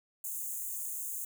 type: high-pass noise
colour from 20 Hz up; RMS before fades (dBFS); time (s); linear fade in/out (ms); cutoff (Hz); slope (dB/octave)
white; -38; 0.24-1.25; 5; 6500; 96
effects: none